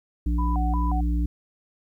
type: harmonic tone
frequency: 58.9 Hz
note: A#1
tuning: 19 cents sharp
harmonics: 1 / 3 / 5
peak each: -21 / -32 / -31 dBFS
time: 0.26-1.26 s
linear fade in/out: 5 ms
type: tone with vibrato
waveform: sine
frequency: 860 Hz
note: A5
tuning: 40 cents flat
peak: -29 dBFS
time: 0.38-1.01 s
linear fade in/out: 10 ms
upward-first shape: square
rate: 2.8 Hz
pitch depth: 250 cents each way
effects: 10-bit